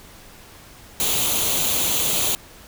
white noise with comb filter, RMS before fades -21 dBFS, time 1-2.35 s, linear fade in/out 0 ms, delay 0.29 ms, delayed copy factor +0.6, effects pink hiss -45 dBFS RMS until 2.67 s

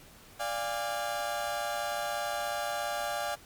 30% pulse chord, D diminished, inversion none, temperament equal with one note detuned, 587.3 / 698.5 / 815.4 Hz, D5 / F5 / Ab5, 0 / 0 / -32 cents, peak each -33 dBFS, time 0.39-3.36 s, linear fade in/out 20 ms, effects pink hiss -54 dBFS RMS until 3.45 s + MP3 96 kbps

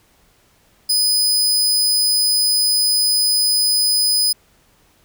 sawtooth tone, 5000 Hz, D#8, 8 cents sharp, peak -11 dBFS, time 0.89-4.33 s, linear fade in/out 10 ms, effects pink hiss -56 dBFS RMS until 5.04 s

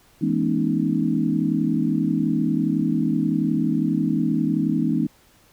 sine tone cluster, 163.5 / 209.2 / 239.7 / 271.8 / 310.8 Hz, E3 / G#3 / A#3 / C#4 / D#4, -14 / +13 / +48 / -34 / -2 cents, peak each -25 dBFS, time 0.21-5.07 s, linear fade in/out 10 ms, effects pink hiss -56 dBFS RMS until 5.52 s

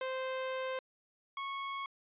sawtooth tone pair in turn, 521 / 1100.1 Hz, C5 / C#6, -7 / -14 cents, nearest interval octave + minor second, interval 1293 cents, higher second, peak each -31 / -33 dBFS, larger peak first, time 0.01-0.79 / 1.37-1.86 s, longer first, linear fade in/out 2 ms, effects resampled to 8000 Hz

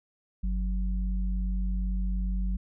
sine tone pair together, 48.77 / 185 Hz, G1 / F#3, -8 / 0 cents, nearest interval octave + major seventh, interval 2308 cents, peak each -26 / -35 dBFS, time 0.43-2.57 s, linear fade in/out 10 ms, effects none

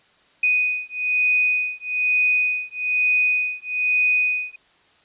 sine beating tone pair, 2489 / 2490.1 Hz, D#7 / D#7, 0 / +1 cents, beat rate 1.1 Hz, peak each -21 dBFS, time 0.43-4.56 s, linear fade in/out 5 ms, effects white hiss -57 dBFS RMS until 5.04 s + resampled to 8000 Hz

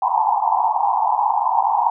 pink band-pass noise, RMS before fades -18 dBFS, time 0.02-1.9 s, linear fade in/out 2 ms, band 760 to 1000 Hz, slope 96 dB/octave, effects none

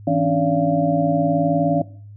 sine tone cluster, 161.6 / 272.5 / 291.9 / 574 / 687 Hz, E3 / C#4 / D4 / D5 / F5, -34 / -29 / -10 / -40 / -29 cents, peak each -22 dBFS, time 0.07-1.82 s, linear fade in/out 5 ms, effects noise-tail reverb RT60 0.5 s tail -19 dB re dry + added 103 Hz sine -37 dBFS peak until 2.16 s

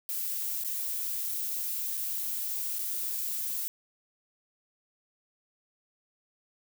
violet noise with dropouts, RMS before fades -33 dBFS, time 0.09-3.68 s, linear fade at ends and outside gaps 0 ms, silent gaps 0.637-0.647 / 1.971-1.975 / 2.786-2.792 s, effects none

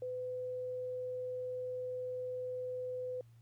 sine tone, 504 Hz, B4, 35 cents sharp, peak -37 dBFS, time 0.02-3.21 s, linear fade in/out 2 ms, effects added 116 Hz sine -57 dBFS peak until 3.41 s + pink hiss -75 dBFS RMS until 3.41 s

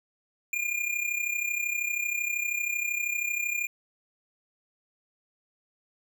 square tone with amplitude modulation, 2413 Hz, D7, 46 cents sharp, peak -25 dBFS, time 0.53-3.67 s, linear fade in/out 2 ms, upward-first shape sine, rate 32.8 Hz, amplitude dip 70%, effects none

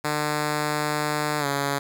5% pulse tone with pitch glide, 150 to 140.77 Hz, D3 to C#3, +37 to +27 cents, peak -12 dBFS, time 0.04-1.79 s, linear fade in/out 10 ms, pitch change -110 cents, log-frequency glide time 1.39-1.46 s, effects 9-bit

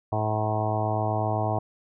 harmonic tone with a mistuned harmonic, 108 Hz, A2, 32 cents flat, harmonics 1 / 2 / 3 / 4 / 5 / 6 / 7 / 8 / 9 / 10, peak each -27 / -37 / -35 / -36 / -39 / -30 / -30 / -36 / -35 / -39 dBFS, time 0.12-1.59 s, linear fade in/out 5 ms, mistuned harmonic 9, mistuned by -30 cents, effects none

